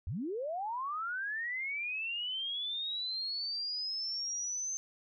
sine linear sweep, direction up, 65.41 to 6272 Hz, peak -34 dBFS, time 0.07-4.77 s, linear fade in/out 0 ms, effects none

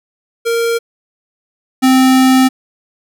square tone pair in turn, 464 / 260.4 Hz, A#4 / C4, -8 / -8 cents, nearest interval minor seventh, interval 1000 cents, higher first, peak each -13 / -7 dBFS, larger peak second, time 0.45-0.79 / 1.82-2.49 s, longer second, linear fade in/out 20 ms, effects none

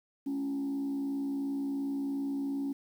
sine tone with frequency modulation, 277.3 Hz, C#4, 1 cent sharp, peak -29 dBFS, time 0.26-2.73 s, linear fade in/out 10 ms, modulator 62.8 Hz, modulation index 0.38, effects tanh soft clip ceiling -28 dBFS + 10-bit

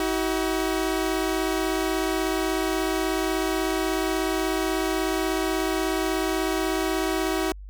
sawtooth tone pair together, 321 / 377.4 Hz, E4 / F#4, -46 / +34 cents, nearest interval minor third, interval 280 cents, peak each -22 dBFS, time 0-7.52 s, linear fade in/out 2 ms, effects added 49 Hz sine -37 dBFS peak until 7.69 s

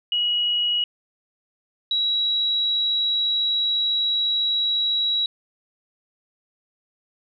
sine tone pair in turn, 2908 / 3882 Hz, F#7 / B7, -31 / -31 cents, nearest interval perfect fourth, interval 500 cents, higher second, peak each -19 / -19 dBFS, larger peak neither, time 0.12-0.84 / 1.91-5.26 s, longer second, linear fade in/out 2 ms, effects none

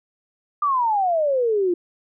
sine exponential sweep, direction down, 1209 to 341 Hz, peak -17 dBFS, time 0.62-1.74 s, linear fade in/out 5 ms, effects none

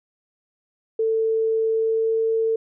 sine tone with pitch glide, 445.5 to 448.3 Hz, A4 to A4, +22 to +32 cents, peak -18 dBFS, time 0.99-2.56 s, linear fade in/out 5 ms, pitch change +10 cents, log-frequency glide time 1.68-2.19 s, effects none

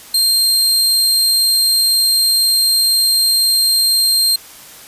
sawtooth tone, 4186 Hz, C8, in tune, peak -8 dBFS, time 0.14-4.36 s, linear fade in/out 5 ms, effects white hiss -38 dBFS RMS until 4.87 s + resampled to 32000 Hz

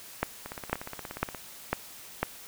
two click trains, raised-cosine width 0.5 ms, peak -10 / -22 dBFS, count 5 / 16, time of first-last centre 0.23-2.23 / 0.46-1.348 s, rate 2 / 16.9 Hz, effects white hiss -47 dBFS RMS until 2.47 s

